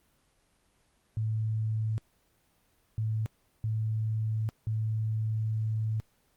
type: tone bursts at uneven times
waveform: sine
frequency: 109.7 Hz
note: A2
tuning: 5 cents flat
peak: -27 dBFS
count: 4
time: 1.17-1.98 / 2.98-3.26 / 3.64-4.49 / 4.67-6 s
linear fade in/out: 0 ms
effects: pink hiss -69 dBFS RMS until 6.36 s + Opus 24 kbps